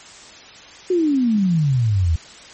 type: exponential sweep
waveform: sine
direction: down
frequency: 375.6 to 77.3 Hz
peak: -14 dBFS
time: 0.9-2.16 s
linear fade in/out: 5 ms
effects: white hiss -41 dBFS RMS until 2.53 s + MP3 32 kbps